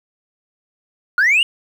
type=linear sweep; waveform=sine; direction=up; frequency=1388 to 2926 Hz; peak=-9 dBFS; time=1.18-1.43 s; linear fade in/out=2 ms; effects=tanh soft clip ceiling -9 dBFS + 7-bit